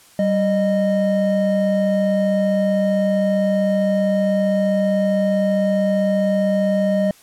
triangle tone pair together, 193.8 / 616.8 Hz, G3 / D#5, -20 / -15 cents, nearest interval octave + minor sixth, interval 2005 cents, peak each -16 dBFS, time 0.19-7.11 s, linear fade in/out 2 ms, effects white hiss -49 dBFS RMS until 7.22 s + low-pass 12000 Hz 12 dB/octave

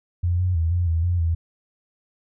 sine tone with pitch steps, 87.6 / 91 / 81.9 / 88 / 82.1 / 88.1 / 82.9 Hz, F2 / F#2 / E2 / F2 / E2 / F2 / E2, +6 / -28 / -11 / +14 / -6 / +16 / +10 cents, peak -18 dBFS, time 0.23-1.35 s, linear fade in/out 10 ms, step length 160 ms, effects none

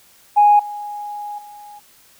sine tone with level steps, 828 Hz, G#5, 5 cents flat, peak -7 / -26 / -36 dBFS, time 0.36-1.8 s, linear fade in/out 20 ms, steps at 0.59 / 1.38 s, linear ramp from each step 5 ms, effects tanh soft clip ceiling -3 dBFS + white hiss -51 dBFS RMS until 2.19 s

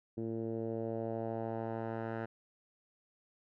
10% pulse tone with low-pass filter sweep, 113.2 Hz, A2, 50 cents sharp, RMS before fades -38 dBFS, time 0.17-2.26 s, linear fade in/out 10 ms, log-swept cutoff 340 to 1400 Hz, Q 1.9, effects none

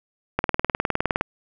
click train, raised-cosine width 0.5 ms, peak -5 dBFS, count 17, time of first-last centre 0.39-1.211 s, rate 19.5 Hz, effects none

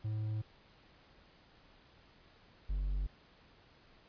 triangle tone pair in turn, 108 / 47.94 Hz, A2 / G1, -32 / -38 cents, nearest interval octave + major second, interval 1406 cents, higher first, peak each -32 / -30 dBFS, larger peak second, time 0.04-0.42 / 2.69-3.07 s, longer neither, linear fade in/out 10 ms, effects pink hiss -63 dBFS RMS until 4.08 s + resampled to 11025 Hz

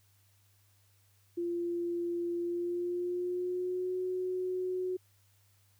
sine tone with pitch glide, 345.2 to 367.8 Hz, F4 to F#4, -20 to -10 cents, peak -31 dBFS, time 1.37-4.97 s, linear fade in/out 10 ms, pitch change +110 cents, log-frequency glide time 2.39-3.97 s, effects added 99 Hz sine -66 dBFS peak until 5.79 s + white hiss -70 dBFS RMS until 5.79 s

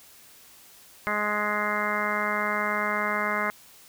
harmonic tone, 209.1 Hz, G#3, 12 cents sharp, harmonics 1 / 2 / 3 / 4 / 5 / 6 / 7 / 8 / 9 / 10, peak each -35 / -37 / -33 / -37 / -32 / -31 / -34 / -34 / -37 / -31 dBFS, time 1.07-3.5 s, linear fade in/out 0 ms, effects white hiss -52 dBFS RMS until 3.88 s

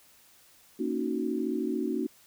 sine chord, D# minor seventh, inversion second, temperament equal, 233.1 / 277.2 / 311.1 / 370 Hz, A#3 / C#4 / D#4 / F#4, 0 / 0 / 0 / 0 cents, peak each -33 dBFS, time 0.79-2.07 s, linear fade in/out 10 ms, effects white hiss -59 dBFS RMS until 2.26 s

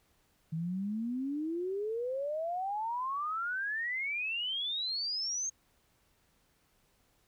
sine exponential sweep, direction up, 156.7 to 6500 Hz, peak -32 dBFS, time 0.52-5.5 s, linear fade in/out 10 ms, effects pink hiss -71 dBFS RMS until 7.27 s

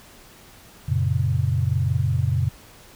sine tone cluster, 91.1 / 116.1 / 137.4 Hz, F#2 / A#2 / C#3, -26 / -7 / -15 cents, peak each -23 dBFS, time 0.88-2.49 s, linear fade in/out 10 ms, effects pink hiss -48 dBFS RMS until 2.95 s

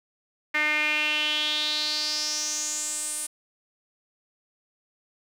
sawtooth tone with band-pass filter sweep, 302.2 Hz, D4, 50 cents sharp, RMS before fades -27 dBFS, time 0.54-3.27 s, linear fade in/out 10 ms, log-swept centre 2000 to 9500 Hz, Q 5.4, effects 9-bit

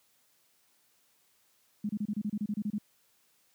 sine tone bursts, 208.8 Hz, G#3, 10 cents sharp, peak -29 dBFS, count 12, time 1.84-2.783 s, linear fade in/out 5 ms, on 52 ms, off 29 ms, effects white hiss -69 dBFS RMS until 3.54 s + high-pass 80 Hz 12 dB/octave

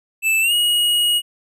square tone with pitch glide, 2637 to 2892 Hz, E7 to F#7, 0 to -40 cents, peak -15 dBFS, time 0.22-1.22 s, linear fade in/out 50 ms, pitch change +160 cents, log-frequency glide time 0.41-0.53 s, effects none

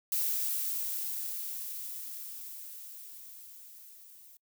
violet noise with level ramp, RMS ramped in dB -30 to -55 dBFS, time 0.12-4.37 s, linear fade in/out 2 ms, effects noise-tail reverb RT60 0.1 s tail -26 dB re dry

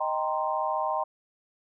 sine chord, C minor seventh, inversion first, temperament equal, 622.3 / 784 / 932.3 / 1046.5 Hz, Eb5 / G5 / Bb5 / C6, 0 / 0 / 0 / 0 cents, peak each -31 dBFS, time 0-1.04 s, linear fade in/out 10 ms, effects none

